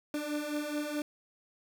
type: beating tone pair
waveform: 30% pulse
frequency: 293.7 / 298.4 Hz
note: D4 / D4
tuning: 0 / +28 cents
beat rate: 4.7 Hz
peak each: -35 / -32 dBFS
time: 0.14-1.02 s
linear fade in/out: 2 ms
effects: 11-bit